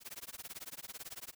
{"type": "noise with tremolo", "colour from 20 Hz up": "white", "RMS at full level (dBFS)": -44, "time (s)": [0, 1.35], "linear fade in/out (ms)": 50, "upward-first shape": "sine", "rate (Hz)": 18, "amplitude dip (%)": 100, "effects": []}